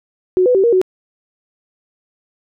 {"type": "tone with pitch steps", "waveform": "sine", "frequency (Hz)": [368, 498, 384.8, 469.6, 371.9], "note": ["F#4", "B4", "G4", "A#4", "F#4"], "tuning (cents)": [-9, 14, -32, 13, 9], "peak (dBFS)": -9, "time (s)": [0.37, 0.815], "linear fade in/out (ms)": 0, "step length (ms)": 89, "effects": []}